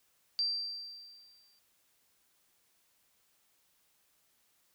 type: tone with exponential decay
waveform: sine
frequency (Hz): 4699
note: D8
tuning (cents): 0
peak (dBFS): -27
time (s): 0.39-1.59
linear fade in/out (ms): 0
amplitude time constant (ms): 260
effects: white hiss -72 dBFS RMS until 4.74 s